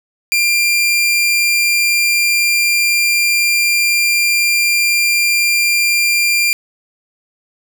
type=tone; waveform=sawtooth; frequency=2386 Hz; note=D7; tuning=27 cents sharp; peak=-8 dBFS; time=0.32-6.53 s; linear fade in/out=0 ms; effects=none